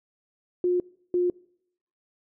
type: tone pair in turn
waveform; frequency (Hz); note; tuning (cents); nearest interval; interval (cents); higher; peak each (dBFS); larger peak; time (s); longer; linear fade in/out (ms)
sine; 357.7 / 356.1; F4 / F4; +41 / +34; unison; 7; first; -20; neither; 0.64-0.8 / 1.14-1.3; neither; 2
effects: noise-tail reverb RT60 0.7 s tail -24 dB re dry